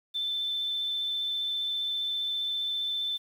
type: tone with vibrato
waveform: sine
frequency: 3535 Hz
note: A7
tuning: 7 cents sharp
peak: -28 dBFS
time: 0.14-3.18 s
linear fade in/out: 20 ms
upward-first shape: triangle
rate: 15 Hz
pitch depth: 13 cents each way
effects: 9-bit